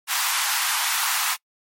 pink high-pass noise, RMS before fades -23 dBFS, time 0.07-1.37 s, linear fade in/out 50 ms, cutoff 840 Hz, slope 48 dB/octave, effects noise-tail reverb RT60 0.1 s tail -26 dB re dry + MP3 64 kbps

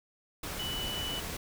sine tone in noise, 2969 Hz, F#7, 5 cents sharp, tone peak -35 dBFS, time 0.59-1.2 s, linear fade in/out 5 ms, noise pink, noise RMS -38 dBFS, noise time 0.43-1.37 s, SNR 0 dB, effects none

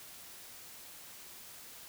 silence, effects white hiss -51 dBFS RMS until 1.88 s

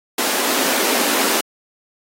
pink high-pass noise, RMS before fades -19 dBFS, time 0.18-1.41 s, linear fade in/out 5 ms, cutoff 230 Hz, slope 48 dB/octave, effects AAC 48 kbps

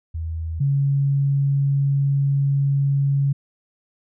sine tone pair in turn, 81.2 / 139.38 Hz, E2 / C#3, -26 / +10 cents, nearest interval major sixth, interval 936 cents, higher second, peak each -24 / -16 dBFS, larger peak second, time 0.14-0.6 / 0.6-3.33 s, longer second, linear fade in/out 10 ms, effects none

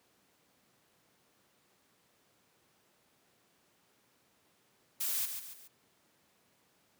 blue noise with echo, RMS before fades -34 dBFS, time 5-5.26 s, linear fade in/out 10 ms, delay 140 ms, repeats 3, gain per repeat -7 dB, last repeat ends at 5.68 s, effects pink hiss -70 dBFS RMS until 6.99 s + high-pass 150 Hz 12 dB/octave

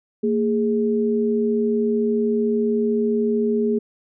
sine tone pair together, 228.9 / 415.3 Hz, A#3 / G#4, -31 / 0 cents, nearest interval minor seventh, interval 1031 cents, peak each -20 dBFS, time 0.23-3.79 s, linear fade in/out 10 ms, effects none

